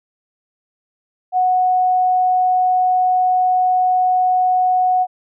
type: tone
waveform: sine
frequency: 736 Hz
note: F#5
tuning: 9 cents flat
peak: -12 dBFS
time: 1.32-5.07 s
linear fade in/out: 50 ms
effects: none